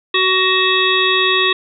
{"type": "harmonic tone", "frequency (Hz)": 374.6, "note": "F#4", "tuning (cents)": 21, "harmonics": [1, 3, 5, 7, 9, 10], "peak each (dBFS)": [-19, -19, -19, -19, -19, -19], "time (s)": [0.14, 1.53], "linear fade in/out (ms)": 5, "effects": []}